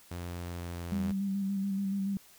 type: tone with pitch glide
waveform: sawtooth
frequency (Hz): 87.31 to 86.21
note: F2 to F2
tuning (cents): 0 to -22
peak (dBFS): -33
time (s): 0.11-1.12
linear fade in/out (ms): 5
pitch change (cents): -22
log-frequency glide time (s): 0.39-0.85
type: tone with vibrato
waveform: sine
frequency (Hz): 196.3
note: G3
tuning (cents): +3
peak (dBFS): -29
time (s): 0.92-2.17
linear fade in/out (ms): 0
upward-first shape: square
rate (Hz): 7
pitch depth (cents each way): 24
effects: white hiss -58 dBFS RMS until 2.38 s